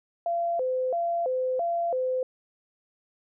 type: tone with vibrato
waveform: sine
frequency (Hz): 592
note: D5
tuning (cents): +14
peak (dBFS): -24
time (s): 0.26-2.23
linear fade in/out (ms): 2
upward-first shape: square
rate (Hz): 1.5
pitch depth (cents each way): 250
effects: none